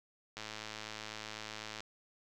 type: click train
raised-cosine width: 0.2 ms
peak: -25 dBFS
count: 156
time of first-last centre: 0.37-1.805 s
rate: 108 Hz
effects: none